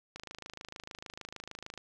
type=click train; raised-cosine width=0.2 ms; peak=-25 dBFS; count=44; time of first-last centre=0.16-1.777 s; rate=26.6 Hz; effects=none